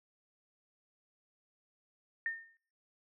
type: tone with exponential decay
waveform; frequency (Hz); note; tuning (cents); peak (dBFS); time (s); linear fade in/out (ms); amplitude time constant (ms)
sine; 1822; A#6; -40; -30; 2.26-2.57; 1; 66
effects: noise-tail reverb RT60 0.6 s tail -25 dB re dry